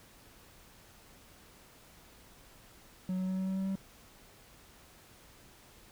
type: tone with pitch steps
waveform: triangle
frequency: 185 / 186.29 / 187.58 / 188.89 / 190.2 / 191.52 / 192.86 Hz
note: F#3 / F#3 / F#3 / F#3 / F#3 / G3 / G3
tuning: 0 / +12 / +24 / +36 / +48 / -40 / -28 cents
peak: -29 dBFS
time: 3.09-3.755 s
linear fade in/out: 2 ms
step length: 95 ms
effects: pink hiss -58 dBFS RMS until 5.91 s